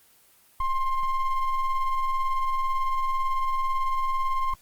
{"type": "ring-modulated tone", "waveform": "triangle", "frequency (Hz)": 525, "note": "C5", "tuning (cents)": 6, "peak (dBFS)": -17, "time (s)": [0.6, 4.54], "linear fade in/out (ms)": 5, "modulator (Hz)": 534, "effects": ["white hiss -58 dBFS RMS until 4.61 s", "Opus 24 kbps"]}